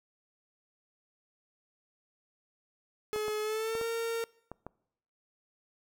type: tone with pitch glide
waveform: 45% pulse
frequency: 426.1 to 459.3 Hz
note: G#4 to A#4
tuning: +44 to -26 cents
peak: -31 dBFS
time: 3.13-4.24 s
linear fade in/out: 0 ms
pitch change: +130 cents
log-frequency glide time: 3.42-3.84 s
type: clicks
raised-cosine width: 1 ms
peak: -27 dBFS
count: 6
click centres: 3.161 / 3.282 / 3.752 / 3.813 / 4.516 / 4.666 s
effects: noise-tail reverb RT60 0.8 s tail -24 dB re dry